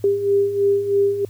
sine beating tone pair, 397.7 / 400.8 Hz, G4 / G4, +25 / +38 cents, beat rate 3.1 Hz, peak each -22 / -16 dBFS, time 0.04-1.25 s, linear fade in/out 2 ms, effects added 105 Hz sine -37 dBFS peak until 1.29 s + white hiss -53 dBFS RMS until 1.29 s

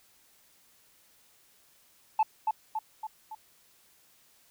sine tone with echo, 872 Hz, A5, 16 cents flat, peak -18 dBFS, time 2.19-2.23 s, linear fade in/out 5 ms, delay 280 ms, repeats 4, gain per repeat -5 dB, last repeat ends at 3.35 s, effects tanh soft clip ceiling -19 dBFS + white hiss -63 dBFS RMS until 4.5 s

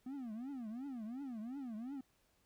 triangle tone with vibrato, 245.8 Hz, B3, 8 cents flat, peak -40 dBFS, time 0.06-2.01 s, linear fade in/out 5 ms, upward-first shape triangle, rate 2.8 Hz, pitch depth 290 cents each way, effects pink hiss -75 dBFS RMS until 2.45 s

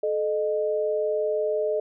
sine tone pair together, 432.9 / 613 Hz, A4 / D#5, -28 / -26 cents, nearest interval tritone, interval 602 cents, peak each -25 dBFS, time 0.03-1.8 s, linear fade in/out 5 ms, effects none

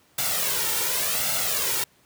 white noise with flanger, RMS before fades -25 dBFS, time 0.18-1.84 s, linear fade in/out 5 ms, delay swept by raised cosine 1.4 to 2.2 ms, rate 0.89 Hz, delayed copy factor +0.65, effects pink hiss -60 dBFS RMS until 2.05 s + high-pass 100 Hz 12 dB/octave

